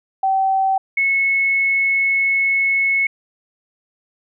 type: tone pair in turn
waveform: sine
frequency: 770 / 2194 Hz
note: G5 / C#7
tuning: -31 / -18 cents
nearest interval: octave + tritone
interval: 1813 cents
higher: second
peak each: -14 dBFS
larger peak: neither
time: 0.23-0.78 / 0.97-3.07 s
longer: second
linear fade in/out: 5 ms
effects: none